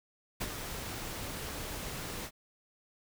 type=noise with ADSR envelope; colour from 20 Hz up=pink; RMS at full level=-34 dBFS; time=0.4-2.31 s; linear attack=16 ms; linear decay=45 ms; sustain=-6 dB; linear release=59 ms; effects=none